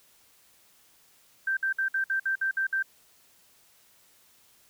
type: tone bursts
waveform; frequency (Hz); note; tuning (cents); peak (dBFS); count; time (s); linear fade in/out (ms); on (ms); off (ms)
sine; 1566; G6; -2; -24; 9; 1.47-2.826; 5; 100; 57
effects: white hiss -61 dBFS RMS until 4.69 s